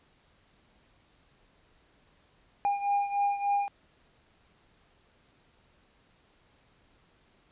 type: beating tone pair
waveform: triangle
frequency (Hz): 807 / 810.4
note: G#5 / G#5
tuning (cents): -50 / -43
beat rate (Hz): 3.4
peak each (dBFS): -25 / -30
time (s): 2.65-3.68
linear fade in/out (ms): 0
effects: pink hiss -65 dBFS RMS until 7.51 s + resampled to 8000 Hz